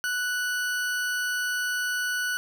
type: tone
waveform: 40% pulse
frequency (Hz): 1480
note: F#6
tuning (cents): 0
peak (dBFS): -25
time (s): 0.04-2.37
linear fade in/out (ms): 0
effects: none